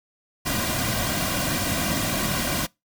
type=noise with comb filter; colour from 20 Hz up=pink; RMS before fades=-25 dBFS; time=0.45-2.67 s; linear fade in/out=20 ms; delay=2.3 ms; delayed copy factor=-0.7; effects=noise-tail reverb RT60 0.2 s tail -24 dB re dry